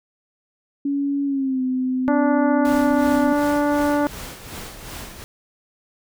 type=tone with pitch glide; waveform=sine; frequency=281.4 to 256.6 Hz; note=C#4 to C4; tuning=+26 to -34 cents; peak=-19 dBFS; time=0.85-3.33 s; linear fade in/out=5 ms; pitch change=-160 cents; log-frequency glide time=1.25-1.62 s
type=harmonic tone; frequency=291.4 Hz; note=D4; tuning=13 cents flat; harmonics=1 / 2 / 3 / 4 / 5 / 6 / 7; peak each=-19 / -22 / -25 / -31 / -30 / -41 / -42 dBFS; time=2.08-4.07 s; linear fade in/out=0 ms
type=noise with tremolo; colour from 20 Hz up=pink; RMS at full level=-33 dBFS; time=2.65-5.24 s; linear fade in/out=0 ms; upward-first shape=sine; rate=2.7 Hz; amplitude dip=55%
effects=none